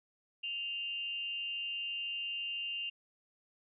sine tone with amplitude modulation, 2794 Hz, F7, in tune, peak -33 dBFS, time 0.43-2.9 s, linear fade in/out 10 ms, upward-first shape sine, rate 252 Hz, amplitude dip 55%, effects none

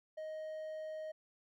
triangle tone, 625 Hz, D#5, 8 cents sharp, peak -39 dBFS, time 0.17-1.12 s, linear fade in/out 10 ms, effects none

